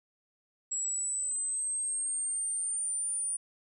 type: linear sweep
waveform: sine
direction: up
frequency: 7700 to 9397 Hz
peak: -30 dBFS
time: 0.71-3.37 s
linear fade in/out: 10 ms
effects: none